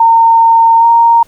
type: tone with pitch glide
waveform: sine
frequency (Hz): 914 to 928.4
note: A#5 to A#5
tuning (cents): -34 to -7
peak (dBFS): -3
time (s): 0-1.23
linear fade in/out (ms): 5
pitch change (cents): +27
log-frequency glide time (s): 0.79-0.85
effects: pink hiss -47 dBFS RMS until 1.27 s